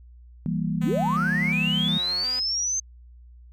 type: chord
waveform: sine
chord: E diminished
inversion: none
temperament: equal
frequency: 164.81 / 196 / 233.1 Hz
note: E3 / G3 / Bb3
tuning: 0 / 0 / 0 cents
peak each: -26 / -28 / -30 dBFS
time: 0.46-1.98 s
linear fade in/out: 0 ms
type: tone with vibrato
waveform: 5% pulse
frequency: 213.4 Hz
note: G#3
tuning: 47 cents sharp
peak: -27 dBFS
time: 0.81-2.4 s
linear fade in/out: 10 ms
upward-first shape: square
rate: 1.4 Hz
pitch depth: 300 cents each way
type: linear sweep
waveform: sine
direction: up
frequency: 154.5 to 6340 Hz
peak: -23 dBFS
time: 0.83-2.8 s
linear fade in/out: 5 ms
effects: added 60 Hz sine -45 dBFS peak until 3.52 s